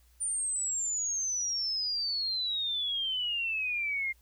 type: exponential sweep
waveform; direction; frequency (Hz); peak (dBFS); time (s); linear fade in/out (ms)
sine; down; 9230 to 2100; -29; 0.2-4.13; 20
effects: added 60 Hz sine -60 dBFS peak until 4.21 s + white hiss -68 dBFS RMS until 4.21 s